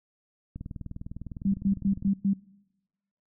click train, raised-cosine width 5 ms, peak -25 dBFS, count 31, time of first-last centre 0.56-2.075 s, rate 19.8 Hz
sine tone bursts, 197 Hz, G3, 9 cents sharp, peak -21 dBFS, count 5, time 1.45-2.335 s, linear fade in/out 5 ms, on 89 ms, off 110 ms
effects noise-tail reverb RT60 1.0 s tail -22 dB re dry

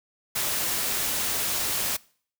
white noise, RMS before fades -27 dBFS, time 0.35-1.97 s, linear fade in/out 10 ms, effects noise-tail reverb RT60 0.5 s tail -23 dB re dry

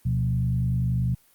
sine tone with frequency modulation, 123.47 Hz, B2, in tune, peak -21 dBFS, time 0.05-1.15 s, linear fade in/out 10 ms, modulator 50.6 Hz, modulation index 0.86, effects white hiss -60 dBFS RMS until 1.34 s + Opus 32 kbps

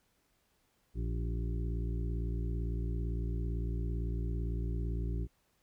harmonic tone with a mistuned harmonic, 57.8 Hz, A#1, 14 cents flat, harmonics 1 / 2 / 3 / 5 / 6 / 7, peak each -33 / -39 / -43 / -47 / -49 / -50 dBFS, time 0.94-5.28 s, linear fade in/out 50 ms, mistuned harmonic 7, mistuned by -41 cents, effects pink hiss -74 dBFS RMS until 5.62 s

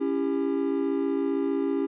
triangle chord, C# diminished, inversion none, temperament just, 277.2 / 332.6 / 399.1 Hz, C#4 / E4 / G4, 0 / +16 / +31 cents, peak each -25 / -28 / -26 dBFS, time 0-1.87 s, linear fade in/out 20 ms, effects resampled to 8000 Hz

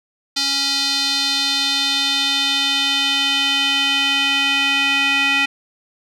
square tone with band-pass filter sweep, 277.2 Hz, C#4, in tune, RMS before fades -18 dBFS, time 0.36-5.46 s, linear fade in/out 10 ms, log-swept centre 4500 to 2500 Hz, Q 3.5, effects none

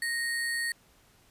sine tone with sample-and-hold, 1864.7 Hz, A#6, in tune, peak -28 dBFS, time 0.02-0.72 s, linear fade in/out 2 ms, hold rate 6300 Hz, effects pink hiss -62 dBFS RMS until 1.3 s + resampled to 32000 Hz

